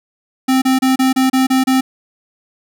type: tone bursts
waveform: square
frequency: 261.6 Hz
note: C4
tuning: in tune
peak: -11 dBFS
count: 8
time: 0.48-1.81 s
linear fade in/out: 10 ms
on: 140 ms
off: 30 ms
effects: none